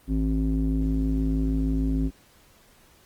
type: tone with low-pass filter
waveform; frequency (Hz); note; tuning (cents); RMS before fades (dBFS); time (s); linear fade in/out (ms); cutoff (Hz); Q
square; 53.2; G#1; +42; -24; 0.07-2.11; 50; 270; 4.3
effects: pink hiss -57 dBFS RMS until 3.05 s + Opus 24 kbps